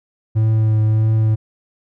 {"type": "tone with vibrato", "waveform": "triangle", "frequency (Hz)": 109.3, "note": "A2", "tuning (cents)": -11, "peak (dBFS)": -10, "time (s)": [0.35, 1.36], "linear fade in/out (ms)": 20, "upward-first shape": "triangle", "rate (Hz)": 1.6, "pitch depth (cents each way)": 19, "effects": []}